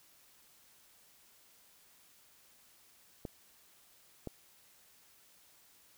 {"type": "clicks", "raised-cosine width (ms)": 2, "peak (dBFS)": -26, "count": 2, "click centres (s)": [3.252, 4.273], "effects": ["white hiss -64 dBFS RMS until 5.97 s"]}